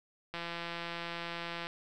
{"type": "click train", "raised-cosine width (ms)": 0.3, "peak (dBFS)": -23, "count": 227, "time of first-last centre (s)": [0.34, 1.669], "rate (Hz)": 170, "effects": []}